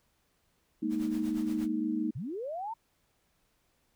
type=chord; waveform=sine; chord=Ab suspended second; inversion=none; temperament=just; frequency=207.7 / 233.6 / 311.5 Hz; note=Ab3 / Bb3 / Eb4; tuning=0 / +4 / +2 cents; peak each=-36 / -33 / -31 dBFS; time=0.82-2.11 s; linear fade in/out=10 ms
type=noise with tremolo; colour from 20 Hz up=pink; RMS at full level=-48 dBFS; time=0.89-1.69 s; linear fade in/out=50 ms; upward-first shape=sine; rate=8.5 Hz; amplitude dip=70%
type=linear sweep; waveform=sine; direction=up; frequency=98 to 936 Hz; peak=-34 dBFS; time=2.15-2.74 s; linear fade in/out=10 ms
effects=pink hiss -73 dBFS RMS until 3.95 s